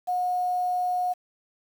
sine tone with quantisation, 724 Hz, F#5, 38 cents flat, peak -23 dBFS, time 0.07-1.14 s, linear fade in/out 20 ms, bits 8, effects none

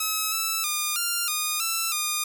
5% pulse tone with pitch steps, 1286 / 1317 / 1213 / 1394 / 1227 / 1333 / 1219 Hz, E6 / E6 / D#6 / F6 / D#6 / E6 / D#6, -43 / -2 / -44 / -4 / -25 / +19 / -36 cents, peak -13 dBFS, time 0-2.24 s, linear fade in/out 5 ms, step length 320 ms, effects none

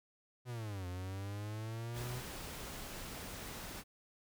45% pulse linear two-way sweep, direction down then up, 126.7 to 88.5 to 126.7 Hz, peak -40 dBFS, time 0.45-2.23 s, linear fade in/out 50 ms, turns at 0.87 s
pink noise, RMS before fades -46 dBFS, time 1.93-3.84 s, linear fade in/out 50 ms
effects none

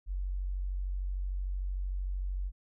sine tone, 46.6 Hz, F#1, 13 cents sharp, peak -31 dBFS, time 0.06-2.52 s, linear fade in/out 50 ms, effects none

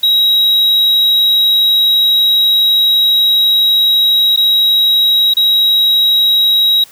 triangle tone with dropouts, 3833 Hz, A#7, 47 cents sharp, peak -6 dBFS, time 0.03-6.84 s, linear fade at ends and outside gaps 5 ms, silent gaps 4.363-4.373 / 5.338-5.368 s, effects white hiss -41 dBFS RMS until 6.91 s

